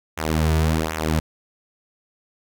sawtooth tone with flanger, 79.2 Hz, D#2, 31 cents sharp, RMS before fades -21 dBFS, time 0.17-1.2 s, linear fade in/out 10 ms, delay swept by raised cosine 0.21 to 3.81 ms, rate 1.3 Hz, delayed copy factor -0.8, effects none

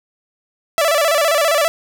sawtooth tone with vibrato, 620 Hz, D#5, 6 cents flat, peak -9 dBFS, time 0.78-1.68 s, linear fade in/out 0 ms, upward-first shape square, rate 15 Hz, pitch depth 110 cents each way, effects none

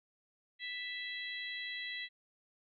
harmonic tone, 659.3 Hz, E5, in tune, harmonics 3 / 4 / 5 / 6, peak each -41 / -50 / -46 / -46 dBFS, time 0.59-2.09 s, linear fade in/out 50 ms, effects none

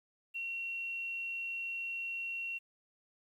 sine tone with quantisation, 2733 Hz, F7, 38 cents flat, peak -36 dBFS, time 0.34-2.59 s, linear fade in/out 20 ms, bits 11, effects none

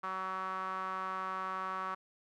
sawtooth tone with band-pass filter, 188.3 Hz, F#3, 31 cents sharp, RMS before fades -38 dBFS, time 0.03-1.95 s, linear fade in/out 10 ms, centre 1200 Hz, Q 5.9, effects none

